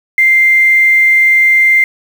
sine tone with quantisation, 2093 Hz, C7, in tune, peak -5 dBFS, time 0.18-1.84 s, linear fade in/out 2 ms, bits 5, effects none

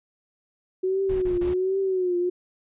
sine tone with vibrato, 370 Hz, F#4, in tune, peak -21 dBFS, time 0.83-2.3 s, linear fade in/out 10 ms, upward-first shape triangle, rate 1.3 Hz, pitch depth 97 cents each way
brown noise bursts, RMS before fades -34 dBFS, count 3, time 1.09-1.54 s, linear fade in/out 5 ms, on 130 ms, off 30 ms
effects resampled to 8000 Hz

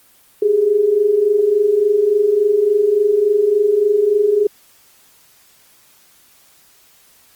sine tone pair together, 394.7 / 418.2 Hz, G4 / G#4, +12 / +12 cents, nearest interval minor second, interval 100 cents, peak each -18 / -12 dBFS, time 0.42-4.47 s, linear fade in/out 5 ms, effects white hiss -51 dBFS RMS until 7.35 s + Opus 24 kbps

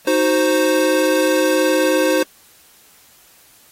square chord, C diminished, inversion first, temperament equal, 311.1 / 370 / 523.3 Hz, Eb4 / Gb4 / C5, 0 / 0 / 0 cents, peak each -19 / -21 / -17 dBFS, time 0.07-2.23 s, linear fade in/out 5 ms, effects white hiss -50 dBFS RMS until 3.71 s + AAC 48 kbps

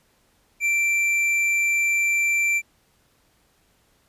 triangle tone with tanh clipping, 2349 Hz, D7, in tune, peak -20 dBFS, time 0.6-2.62 s, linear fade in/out 50 ms, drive 12 dB, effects pink hiss -63 dBFS RMS until 4.08 s + resampled to 32000 Hz

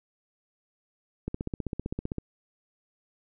click train, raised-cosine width 3 ms, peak -18 dBFS, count 15, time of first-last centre 1.28-2.183 s, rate 15.5 Hz, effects none

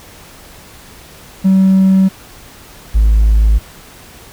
triangle tone pair in turn, 190.7 / 53.51 Hz, G3 / A1, -47 / -48 cents, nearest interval octave + minor seventh, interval 2201 cents, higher first, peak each -3 dBFS, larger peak neither, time 1.44-2.09 / 2.94-3.59 s, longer neither, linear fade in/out 20 ms, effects tanh soft clip ceiling -2 dBFS + pink hiss -38 dBFS RMS until 4.32 s

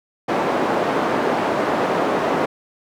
white band-pass noise, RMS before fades -20 dBFS, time 0.28-2.46 s, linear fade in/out 10 ms, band 240 to 780 Hz, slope 12 dB/octave, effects none

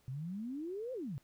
sine exponential two-way sweep, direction up then down, 123.5 to 534 to 123.5 Hz, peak -38 dBFS, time 0.08-1.18 s, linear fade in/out 0 ms, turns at 0.93 s, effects pink hiss -71 dBFS RMS until 1.23 s

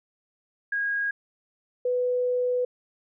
sine tone pair in turn, 1638 / 496.4 Hz, G#6 / B4, -24 / +9 cents, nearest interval octave + major sixth, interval 2067 cents, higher first, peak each -24 / -22 dBFS, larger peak second, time 0.72-1.11 / 1.85-2.65 s, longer second, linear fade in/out 5 ms, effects none

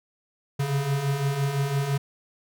square beating tone pair, 135.1 / 141 Hz, C#3 / C#3, -44 / +30 cents, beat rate 5.9 Hz, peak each -31 / -25 dBFS, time 0.59-1.98 s, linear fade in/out 10 ms, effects none

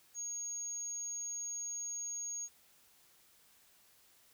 sine tone, 6600 Hz, G#8, 12 cents flat, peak -38 dBFS, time 0.14-2.49 s, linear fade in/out 50 ms, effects white hiss -66 dBFS RMS until 4.33 s

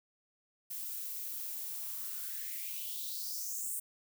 violet noise with high-pass filter sweep, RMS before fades -40 dBFS, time 0.7-3.8 s, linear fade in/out 10 ms, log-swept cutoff 240 to 8900 Hz, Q 4.6, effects none

